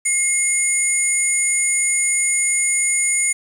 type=tone cluster; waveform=sine; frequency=2157 / 6890 / 8780 / 9480 Hz; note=C#7 / A8 / C#9 / D9; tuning=-48 / -37 / -18 / +15 cents; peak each=-21 dBFS; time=0.05-3.33 s; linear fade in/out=10 ms; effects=tanh soft clip ceiling -5 dBFS + 7-bit